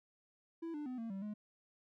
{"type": "tone with pitch steps", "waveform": "triangle", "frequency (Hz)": [331.4, 296.8, 253.2, 228.2, 193.8, 210.2], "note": ["E4", "D4", "B3", "A#3", "G3", "G#3"], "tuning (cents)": [9, 18, 43, -37, -20, 21], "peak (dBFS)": -38, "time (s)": [0.62, 1.34], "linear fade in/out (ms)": 10, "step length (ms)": 120, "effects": []}